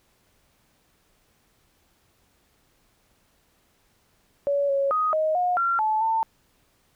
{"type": "tone with pitch steps", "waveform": "sine", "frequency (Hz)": [566, 553, 1250, 626, 719, 1372, 867, 895], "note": ["C#5", "C#5", "D#6", "D#5", "F#5", "F6", "A5", "A5"], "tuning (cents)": [36, -4, 8, 10, -50, -31, -26, 29], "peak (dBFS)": -20, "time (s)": [4.47, 6.23], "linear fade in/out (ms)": 0, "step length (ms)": 220, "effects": ["pink hiss -65 dBFS RMS until 6.95 s"]}